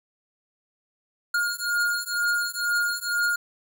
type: beating tone pair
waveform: square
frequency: 1422 / 1424.1 Hz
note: F6 / F6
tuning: +31 / +33 cents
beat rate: 2.1 Hz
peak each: -27 dBFS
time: 1.34-3.36 s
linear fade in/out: 5 ms
effects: none